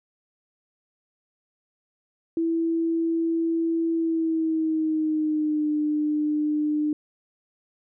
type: tone with pitch glide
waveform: sine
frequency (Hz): 330 to 300.9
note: E4 to D4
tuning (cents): +2 to +42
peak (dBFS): -21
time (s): 2.37-6.93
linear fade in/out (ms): 2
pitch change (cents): -160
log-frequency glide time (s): 3.93-5.71
effects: none